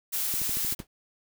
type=noise; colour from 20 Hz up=blue; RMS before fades=-29 dBFS; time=0.12-0.75 s; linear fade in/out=20 ms
type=click train; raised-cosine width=3 ms; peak=-27 dBFS; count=7; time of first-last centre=0.34-0.802 s; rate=13 Hz
type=noise with exponential decay; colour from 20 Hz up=pink; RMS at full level=-36 dBFS; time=0.79-0.87 s; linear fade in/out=2 ms; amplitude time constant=17 ms
effects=none